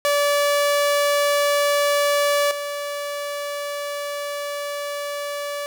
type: tone with level steps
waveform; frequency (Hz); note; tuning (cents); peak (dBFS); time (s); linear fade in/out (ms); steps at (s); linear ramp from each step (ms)
sawtooth; 577; D5; -31; -13 / -22; 0.05-5.66; 0; 2.51; 2
effects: none